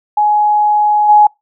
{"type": "tone with level steps", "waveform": "sine", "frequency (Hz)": 839, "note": "G#5", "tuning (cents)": 17, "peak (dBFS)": [-8, -3], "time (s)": [0.17, 1.27], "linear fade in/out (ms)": 5, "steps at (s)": 1.08, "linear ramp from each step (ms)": 20, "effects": ["noise-tail reverb RT60 0.2 s tail -26 dB re dry"]}